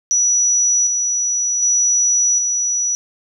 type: tone with tremolo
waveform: sine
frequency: 5880 Hz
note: F#8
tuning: 12 cents flat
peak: -12 dBFS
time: 0.11-2.95 s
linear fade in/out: 0 ms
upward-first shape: square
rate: 0.66 Hz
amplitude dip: 35%
effects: none